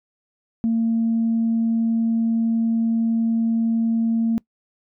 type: tone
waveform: sine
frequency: 227.7 Hz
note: A#3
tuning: 40 cents flat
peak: -16 dBFS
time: 0.64-4.38 s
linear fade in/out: 0 ms
effects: noise-tail reverb RT60 0.1 s tail -24 dB re dry + tanh soft clip ceiling -13 dBFS